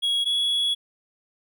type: tone pair in turn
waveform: triangle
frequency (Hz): 3322 / 3364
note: G#7 / G#7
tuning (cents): 0 / +22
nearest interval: unison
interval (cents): 22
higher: second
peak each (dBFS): -19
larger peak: neither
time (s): 0.02-0.25 / 0.25-0.75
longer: second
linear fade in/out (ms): 20
effects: none